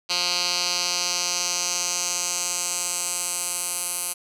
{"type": "tone with band-pass filter sweep", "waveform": "10% pulse", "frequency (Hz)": 177.1, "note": "F3", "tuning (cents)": 24, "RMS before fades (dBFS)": -26, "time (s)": [0.09, 4.14], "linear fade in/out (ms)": 20, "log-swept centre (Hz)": [4400, 10000], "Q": 2.5, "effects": []}